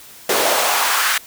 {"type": "noise with high-pass filter sweep", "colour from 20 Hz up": "pink", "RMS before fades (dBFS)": -17, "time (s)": [0.29, 1.18], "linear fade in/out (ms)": 5, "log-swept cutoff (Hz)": [420, 1600], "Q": 2, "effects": ["white hiss -41 dBFS RMS until 1.26 s"]}